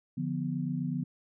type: chord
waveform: sine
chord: B diminished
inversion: first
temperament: equal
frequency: 146.83 / 174.61 / 246.9 Hz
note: D3 / F3 / B3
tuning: 0 / 0 / 0 cents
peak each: -34 dBFS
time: 0.17-1.04 s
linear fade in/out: 10 ms
effects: none